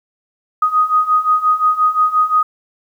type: beating tone pair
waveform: sine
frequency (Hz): 1244.5 / 1250.2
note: D#6 / D#6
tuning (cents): 0 / +8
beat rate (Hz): 5.7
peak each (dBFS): -16 / -13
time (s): 0.62-2.43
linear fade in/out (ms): 5
effects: 8-bit